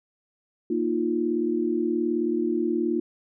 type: chord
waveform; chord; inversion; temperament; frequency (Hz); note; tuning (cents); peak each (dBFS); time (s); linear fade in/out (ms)
sine; Bb suspended fourth; none; just; 233.1 / 310.8 / 349.6; Bb3 / Eb4 / F4; 0 / -2 / +2; -28 / -27 / -25; 0.7-3; 5
effects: none